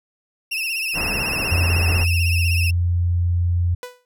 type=tone with vibrato; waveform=35% pulse; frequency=2656 Hz; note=E7; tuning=12 cents sharp; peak=-20 dBFS; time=0.51-2.71 s; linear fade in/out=10 ms; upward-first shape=triangle; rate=16 Hz; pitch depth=93 cents each way
type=low-pass noise; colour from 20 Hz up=pink; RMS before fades=-27 dBFS; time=0.93-2.06 s; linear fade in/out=50 ms; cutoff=2100 Hz; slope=96 dB/octave
type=tone with pitch glide; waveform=sine; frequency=86.6 to 87.35 Hz; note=F2 to F2; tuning=-14 to +1 cents; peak=-16 dBFS; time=1.51-3.75 s; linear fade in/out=10 ms; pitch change=+15 cents; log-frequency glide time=2.53-2.8 s
type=tone with exponential decay; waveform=sawtooth; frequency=495.3 Hz; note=B4; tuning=5 cents sharp; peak=-24 dBFS; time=3.83-4.05 s; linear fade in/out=1 ms; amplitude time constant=47 ms
effects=none